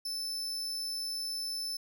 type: tone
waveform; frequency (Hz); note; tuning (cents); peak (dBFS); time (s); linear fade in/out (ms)
40% pulse; 5274; E8; 0; -33; 0.05-1.77; 5
effects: none